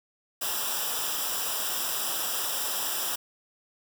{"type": "noise with comb filter", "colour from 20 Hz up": "white", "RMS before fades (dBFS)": -30, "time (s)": [0.41, 3.16], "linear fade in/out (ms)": 10, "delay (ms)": 0.46, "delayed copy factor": -0.8, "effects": []}